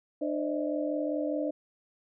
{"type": "tone cluster", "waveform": "sine", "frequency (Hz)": [300.1, 520, 598, 643], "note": ["D4", "C5", "D5", "E5"], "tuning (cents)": [38, -11, 31, -43], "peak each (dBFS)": [-31, -35, -34, -37], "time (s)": [0.21, 1.51], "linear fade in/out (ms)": 10, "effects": []}